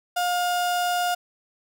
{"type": "tone", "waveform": "35% pulse", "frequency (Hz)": 711, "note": "F5", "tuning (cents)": 31, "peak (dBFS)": -20, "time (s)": [0.16, 1.15], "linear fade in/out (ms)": 10, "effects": ["10-bit"]}